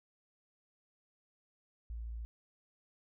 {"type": "tone", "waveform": "sine", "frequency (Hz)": 56.9, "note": "A#1", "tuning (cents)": -41, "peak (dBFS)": -39, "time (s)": [1.9, 2.25], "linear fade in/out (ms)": 0, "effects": []}